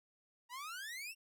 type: exponential sweep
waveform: sawtooth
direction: up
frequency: 935 to 2794 Hz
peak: -40 dBFS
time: 0.49-1.15 s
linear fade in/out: 50 ms
effects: none